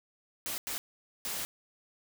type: noise bursts at uneven times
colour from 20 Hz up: white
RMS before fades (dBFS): -36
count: 3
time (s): 0.46-0.58 / 0.67-0.78 / 1.25-1.45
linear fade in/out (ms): 0
effects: none